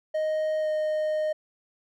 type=tone with pitch glide; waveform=triangle; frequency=622.3 to 616.9 Hz; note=D#5 to D#5; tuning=0 to -15 cents; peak=-22 dBFS; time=0.14-1.33 s; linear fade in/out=10 ms; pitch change=-15 cents; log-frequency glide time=0.6-0.68 s; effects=none